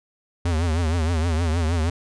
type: tone with vibrato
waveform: square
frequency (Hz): 82.41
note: E2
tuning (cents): 0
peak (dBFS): -20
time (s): 0.45-1.9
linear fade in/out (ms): 5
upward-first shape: triangle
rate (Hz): 6.4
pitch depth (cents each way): 140
effects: resampled to 22050 Hz